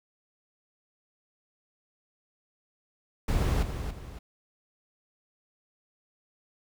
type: noise with echo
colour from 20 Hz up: brown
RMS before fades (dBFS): -26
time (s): 3.28-3.63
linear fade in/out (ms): 5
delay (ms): 280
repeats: 2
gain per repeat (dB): -8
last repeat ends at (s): 4.19
effects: none